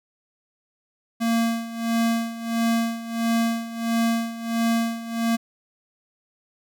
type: tone with tremolo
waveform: square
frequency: 229.8 Hz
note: A#3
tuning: 25 cents flat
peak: -19 dBFS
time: 1.2-5.37 s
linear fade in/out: 20 ms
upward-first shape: sine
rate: 1.5 Hz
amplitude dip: 80%
effects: none